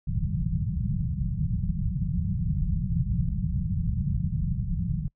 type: low-pass noise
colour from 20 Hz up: white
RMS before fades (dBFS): -27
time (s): 0.07-5.08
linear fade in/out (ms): 5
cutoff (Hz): 190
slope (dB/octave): 96
effects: noise-tail reverb RT60 0.1 s tail -25 dB re dry